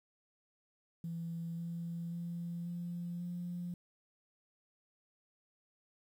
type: tone with pitch steps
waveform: sine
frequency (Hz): 167.4 / 169.44 / 171.51 / 173.6 / 175.72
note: E3 / E3 / F3 / F3 / F3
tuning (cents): +27 / +48 / -31 / -10 / +11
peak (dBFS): -37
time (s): 1.04-3.74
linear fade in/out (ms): 2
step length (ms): 540
effects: tanh soft clip ceiling -33 dBFS + 11-bit